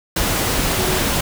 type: tone in noise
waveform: sine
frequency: 370 Hz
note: F#4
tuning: in tune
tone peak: -23 dBFS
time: 0.78-0.99 s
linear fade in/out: 5 ms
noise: pink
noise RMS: -19 dBFS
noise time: 0.16-1.21 s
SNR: -7 dB
effects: none